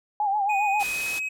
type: tone with vibrato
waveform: sine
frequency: 815 Hz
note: G#5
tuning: 33 cents flat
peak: -21 dBFS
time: 0.2-0.83 s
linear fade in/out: 2 ms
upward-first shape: sine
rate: 7.4 Hz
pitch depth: 81 cents each way
type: tone with pitch glide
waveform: triangle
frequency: 2486 to 2544 Hz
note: D#7 to D#7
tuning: -2 to +38 cents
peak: -25 dBFS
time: 0.49-1.29 s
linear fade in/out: 10 ms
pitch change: +40 cents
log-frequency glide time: 0.66-1.13 s
type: noise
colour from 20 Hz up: white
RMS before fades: -33 dBFS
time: 0.79-1.2 s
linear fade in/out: 20 ms
effects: low-pass 12000 Hz 12 dB/octave